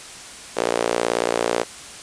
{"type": "tone with high-pass filter", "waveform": "sawtooth", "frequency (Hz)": 58.27, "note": "A#1", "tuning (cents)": 0, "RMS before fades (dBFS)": -22, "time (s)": [0.56, 1.64], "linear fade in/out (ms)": 20, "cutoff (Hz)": 470, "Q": 2.2, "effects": ["white hiss -38 dBFS RMS until 2.02 s", "resampled to 22050 Hz"]}